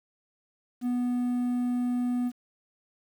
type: tone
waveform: triangle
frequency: 245.7 Hz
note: B3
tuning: 9 cents flat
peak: -23 dBFS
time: 0.81-2.32 s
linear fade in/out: 50 ms
effects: 9-bit